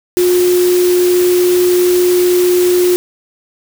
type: tone in noise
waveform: sine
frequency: 358.5 Hz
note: F4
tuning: 45 cents sharp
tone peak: -8 dBFS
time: 0.17-2.96 s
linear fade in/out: 0 ms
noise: white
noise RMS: -22 dBFS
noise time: 0.17-2.96 s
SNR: +11 dB
effects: none